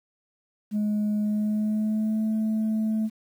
sine tone with pitch glide, 210 to 218.3 Hz, G#3 to A3, +19 to -13 cents, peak -20 dBFS, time 0.71-3.1 s, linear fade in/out 50 ms, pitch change +68 cents, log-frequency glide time 1.24-2.23 s, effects tanh soft clip ceiling -21 dBFS + 9-bit

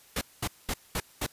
pink noise bursts, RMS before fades -30 dBFS, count 5, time 0.16-1.265 s, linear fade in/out 5 ms, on 53 ms, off 210 ms, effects white hiss -57 dBFS RMS until 1.32 s + resampled to 32000 Hz

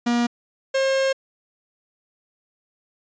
45% pulse tone pair in turn, 238.7 / 535.9 Hz, A#3 / C5, +41 / +41 cents, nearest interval octave + major second, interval 1400 cents, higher second, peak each -18 / -18 dBFS, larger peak neither, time 0.06-0.27 / 0.74-1.13 s, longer second, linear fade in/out 10 ms, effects resampled to 16000 Hz

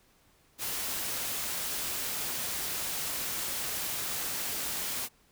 white noise, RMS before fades -34 dBFS, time 0.58-5.09 s, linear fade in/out 50 ms, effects pink hiss -65 dBFS RMS until 5.31 s

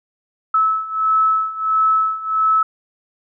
sine beating tone pair, 1300 / 1301.5 Hz, E6 / E6, -24 / -22 cents, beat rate 1.5 Hz, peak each -19 / -16 dBFS, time 0.54-2.63 s, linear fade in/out 5 ms, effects none

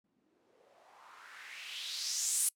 violet noise with low-pass filter sweep, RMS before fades -40 dBFS, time 0.04-2.49 s, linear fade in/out 5 ms, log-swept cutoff 200 to 10000 Hz, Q 3, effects noise-tail reverb RT60 0.1 s tail -24 dB re dry

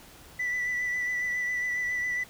sine tone with vibrato, 1975.5 Hz, B6, in tune, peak -25 dBFS, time 0.39-2.24 s, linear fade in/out 10 ms, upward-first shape sine, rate 7.3 Hz, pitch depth 21 cents each way, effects tanh soft clip ceiling -25 dBFS + pink hiss -51 dBFS RMS until 2.29 s

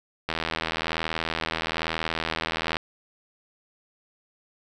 click train, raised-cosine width 0.3 ms, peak -10 dBFS, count 202, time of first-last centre 0.29-2.768 s, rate 81.1 Hz, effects none

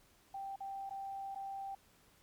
sine tone with dropouts, 784 Hz, G5, in tune, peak -40 dBFS, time 0.34-1.75 s, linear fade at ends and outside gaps 5 ms, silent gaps 0.56-0.604 / 0.895-0.907 / 1.348-1.357 s, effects pink hiss -67 dBFS RMS until 2.22 s + MP3 96 kbps

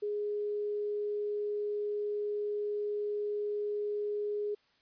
sine tone, 415.3 Hz, G#4, in tune, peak -31 dBFS, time 0.02-4.55 s, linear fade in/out 10 ms, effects white hiss -69 dBFS RMS until 4.81 s + resampled to 11025 Hz

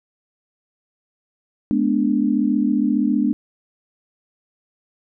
sine chord, G# diminished, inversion none, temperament equal with one note detuned, 211.9 / 246.9 / 293.7 Hz, G#3 / B3 / D4, +35 / 0 / 0 cents, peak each -20 dBFS, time 1.71-3.33 s, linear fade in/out 0 ms, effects none

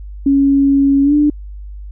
sine tone with pitch glide, 277.2 to 295.4 Hz, C#4 to D4, 0 to +10 cents, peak -8 dBFS, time 0.26-1.3 s, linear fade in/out 5 ms, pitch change +110 cents, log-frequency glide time 1.03-1.14 s, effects added 50 Hz sine -27 dBFS peak until 1.91 s

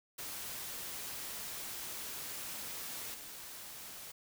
white noise with level steps, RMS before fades -43 / -48 dBFS, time 0.18-4.12 s, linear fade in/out 10 ms, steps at 3.14 s, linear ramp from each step 2 ms, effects none

